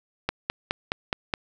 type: click train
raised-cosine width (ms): 0.3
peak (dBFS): -8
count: 6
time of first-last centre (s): 0.29-1.338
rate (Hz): 4.77
effects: none